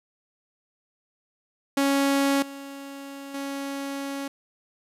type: tone with level steps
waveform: sawtooth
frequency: 277.2 Hz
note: C#4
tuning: in tune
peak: -16 / -33 / -26 dBFS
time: 1.77-4.28 s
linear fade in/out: 5 ms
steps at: 2.42 / 3.34 s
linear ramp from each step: 5 ms
effects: resampled to 32000 Hz + 9-bit